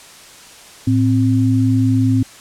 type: tone pair together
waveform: sine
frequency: 110 / 261.6 Hz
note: A2 / C4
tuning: 0 / 0 cents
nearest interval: octave + minor third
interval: 1500 cents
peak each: -14 dBFS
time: 0.87-2.23 s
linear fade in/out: 5 ms
effects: white hiss -40 dBFS RMS until 2.4 s + low-pass 9000 Hz 12 dB/octave